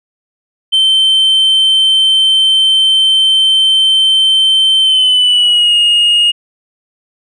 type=tone with pitch glide; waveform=sine; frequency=3100 to 2859 Hz; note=G7 to F7; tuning=-20 to +40 cents; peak=-4 dBFS; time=0.72-6.32 s; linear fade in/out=20 ms; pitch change=-140 cents; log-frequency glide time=4.81-5.75 s; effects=tanh soft clip ceiling -5 dBFS